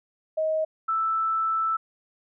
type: tone pair in turn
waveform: sine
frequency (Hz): 630 / 1320.4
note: D#5 / E6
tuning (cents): +21 / +2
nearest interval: octave + minor second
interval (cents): 1281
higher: second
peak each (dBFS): -22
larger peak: neither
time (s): 0.37-0.65 / 0.88-1.77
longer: second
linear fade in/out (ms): 10
effects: none